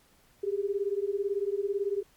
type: beating tone pair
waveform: sine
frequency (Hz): 392 / 410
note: G4 / G#4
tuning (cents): 0 / -22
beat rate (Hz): 18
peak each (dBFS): -30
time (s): 0.43-2.03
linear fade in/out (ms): 10
effects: pink hiss -63 dBFS RMS until 2.16 s + MP3 96 kbps